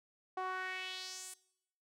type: tone with band-pass filter sweep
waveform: sawtooth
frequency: 372.3 Hz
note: F#4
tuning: 11 cents sharp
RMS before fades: -42 dBFS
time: 0.37-1.34 s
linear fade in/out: 5 ms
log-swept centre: 870 to 9500 Hz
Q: 2.6
effects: noise-tail reverb RT60 0.8 s tail -21 dB re dry